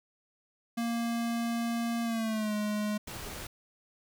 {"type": "tone with pitch glide", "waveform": "square", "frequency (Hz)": [233.1, 210.1], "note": ["A#3", "G#3"], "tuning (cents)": [0, 20], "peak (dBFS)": -30, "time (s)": [0.77, 2.98], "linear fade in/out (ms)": 10, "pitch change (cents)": -180, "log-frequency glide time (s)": [2.03, 2.54]}
{"type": "noise", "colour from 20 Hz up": "pink", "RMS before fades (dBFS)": -41, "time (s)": [3.07, 3.47], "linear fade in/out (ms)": 5}
{"effects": []}